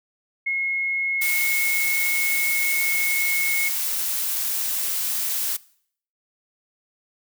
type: tone with pitch glide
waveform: sine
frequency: 2165 to 2179 Hz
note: C#7 to C#7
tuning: -41 to -30 cents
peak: -21 dBFS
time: 0.46-3.69 s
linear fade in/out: 10 ms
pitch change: +11 cents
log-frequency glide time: 0.8-2 s
type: noise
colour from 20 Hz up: blue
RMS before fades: -25 dBFS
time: 1.21-5.57 s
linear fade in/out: 10 ms
effects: noise-tail reverb RT60 0.6 s tail -21 dB re dry